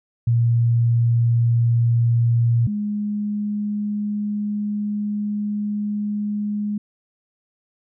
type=tone pair in turn; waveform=sine; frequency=117.5 / 207.8 Hz; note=A#2 / G#3; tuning=+14 / +1 cents; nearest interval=minor seventh; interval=987 cents; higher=second; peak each=-14 / -21 dBFS; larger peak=first; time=0.27-2.67 / 2.67-6.78 s; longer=second; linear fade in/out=5 ms; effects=none